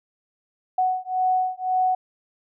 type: beating tone pair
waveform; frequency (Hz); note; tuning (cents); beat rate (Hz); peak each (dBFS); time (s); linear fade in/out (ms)
sine; 741 / 742.9; F#5 / F#5; +2 / +7; 1.9; -23; 0.78-1.95; 5
effects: none